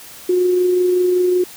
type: tone with amplitude modulation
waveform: sine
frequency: 361.4 Hz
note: F#4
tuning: 41 cents flat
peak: -11 dBFS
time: 0.29-1.44 s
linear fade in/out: 5 ms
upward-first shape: sine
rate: 25.3 Hz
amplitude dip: 25%
effects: white hiss -38 dBFS RMS until 1.56 s